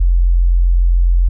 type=tone; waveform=sine; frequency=43.65 Hz; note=F1; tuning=in tune; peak=-8 dBFS; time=0-1.29 s; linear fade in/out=10 ms; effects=none